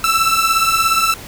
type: beating tone pair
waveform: sawtooth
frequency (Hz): 1318.5 / 1335.5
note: E6 / E6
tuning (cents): 0 / +22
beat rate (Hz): 17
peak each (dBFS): -12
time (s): 0.04-1.14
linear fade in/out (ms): 2
effects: pink hiss -34 dBFS RMS until 1.27 s